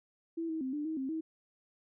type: tone with pitch steps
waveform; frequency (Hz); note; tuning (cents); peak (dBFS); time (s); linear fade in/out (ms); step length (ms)
sine; 330.5 / 319.8 / 261.2 / 296.2 / 317.5 / 265.9 / 319.8; E4 / D#4 / C4 / D4 / D#4 / C4 / D#4; +5 / +48 / -3 / +15 / +35 / +28 / +48; -33; 0.37-1.21; 10; 120
effects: none